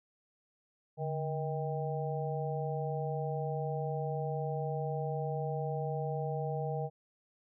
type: harmonic tone with a mistuned harmonic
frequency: 158.3 Hz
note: D#3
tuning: 30 cents sharp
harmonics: 1 / 3 / 4 / 5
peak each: -35 / -38 / -41 / -40 dBFS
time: 0.97-6.9 s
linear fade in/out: 50 ms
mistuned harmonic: 1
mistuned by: -140 cents
effects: none